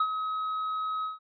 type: tone with ADSR envelope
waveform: triangle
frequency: 1274 Hz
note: D#6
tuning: 41 cents sharp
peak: -19 dBFS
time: 0-1.19 s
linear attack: 5 ms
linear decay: 60 ms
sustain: -8 dB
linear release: 150 ms
effects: resampled to 11025 Hz